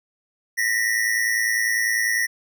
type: tone pair together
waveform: square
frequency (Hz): 1849 / 1959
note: A#6 / B6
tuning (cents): -15 / -15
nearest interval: minor second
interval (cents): 100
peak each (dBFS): -23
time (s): 0.57-2.27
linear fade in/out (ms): 20
effects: none